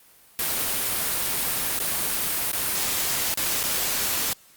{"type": "noise with dropouts", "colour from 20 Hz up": "white", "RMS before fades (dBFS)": -25, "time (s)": [0.39, 4.33], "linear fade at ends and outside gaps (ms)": 1, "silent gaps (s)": [[1.79, 1.8], [2.517, 2.531], [3.341, 3.373], [3.631, 3.637]], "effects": ["white hiss -54 dBFS RMS until 4.56 s", "Opus 32 kbps"]}